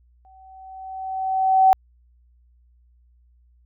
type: tone with exponential growth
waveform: sine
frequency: 761 Hz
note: F#5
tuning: 48 cents sharp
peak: -9 dBFS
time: 0.25-1.73 s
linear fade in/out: 0 ms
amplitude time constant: 320 ms
effects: added 60 Hz sine -54 dBFS peak until 3.65 s